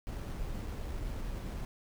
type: noise with sample-and-hold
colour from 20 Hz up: brown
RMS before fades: -38 dBFS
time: 0.07-1.65 s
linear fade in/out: 0 ms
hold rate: 7350 Hz
effects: none